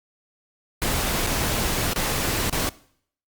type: noise with dropouts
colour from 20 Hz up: pink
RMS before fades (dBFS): -24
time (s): 0.82-2.69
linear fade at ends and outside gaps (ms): 0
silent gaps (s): 1.265-1.271 / 1.933-1.96 / 2.497-2.527
effects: noise-tail reverb RT60 0.6 s tail -20 dB re dry + Opus 48 kbps